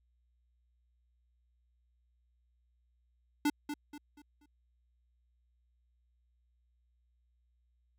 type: tone with echo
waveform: square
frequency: 293.7 Hz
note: D4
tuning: in tune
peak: -27 dBFS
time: 3.45-3.5 s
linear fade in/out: 5 ms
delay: 240 ms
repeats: 4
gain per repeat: -9 dB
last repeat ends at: 4.46 s
effects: added 60 Hz sine -70 dBFS peak until 7.98 s